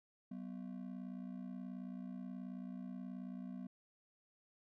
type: ring-modulated tone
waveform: triangle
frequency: 218.5 Hz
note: A3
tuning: 12 cents flat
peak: -39 dBFS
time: 0.31-3.67 s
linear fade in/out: 5 ms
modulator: 29.3 Hz
effects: none